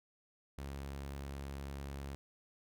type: tone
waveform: sawtooth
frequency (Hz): 69.3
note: C#2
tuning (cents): 0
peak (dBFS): -38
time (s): 0.58-2.15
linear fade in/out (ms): 0
effects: none